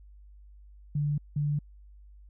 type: tone pair in turn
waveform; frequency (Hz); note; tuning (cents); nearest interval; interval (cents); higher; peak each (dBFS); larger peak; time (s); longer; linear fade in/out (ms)
sine; 146.6 / 146.6; D3 / D3; -3 / -3; unison; 0; neither; -25 / -25; neither; 0.95-1.18 / 1.36-1.59; neither; 5
effects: added 50 Hz sine -49 dBFS peak until 2.29 s